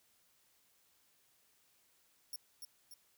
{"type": "tone with echo", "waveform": "15% pulse", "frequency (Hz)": 5550, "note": "F8", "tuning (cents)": -12, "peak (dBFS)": -35, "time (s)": [2.33, 2.36], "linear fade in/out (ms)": 2, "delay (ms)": 290, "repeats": 2, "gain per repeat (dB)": -5, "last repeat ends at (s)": 2.94, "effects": ["white hiss -72 dBFS RMS until 3.17 s"]}